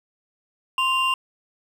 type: tone pair together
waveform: triangle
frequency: 1046.5 / 2789 Hz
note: C6 / F7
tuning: 0 / -3 cents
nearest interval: octave + perfect fourth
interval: 1697 cents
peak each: -20 dBFS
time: 0.78-1.14 s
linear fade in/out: 2 ms
effects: none